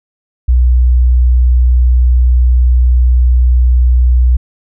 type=tone; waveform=sine; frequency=61.74 Hz; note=B1; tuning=in tune; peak=-4 dBFS; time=0.48-4.37 s; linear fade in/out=10 ms; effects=tanh soft clip ceiling 0 dBFS